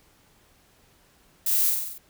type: noise with echo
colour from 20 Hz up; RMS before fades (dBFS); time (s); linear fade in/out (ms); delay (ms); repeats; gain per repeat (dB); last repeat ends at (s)
violet; -24; 1.46-1.7; 5; 47; 6; -3; 1.982
effects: pink hiss -60 dBFS RMS until 2.09 s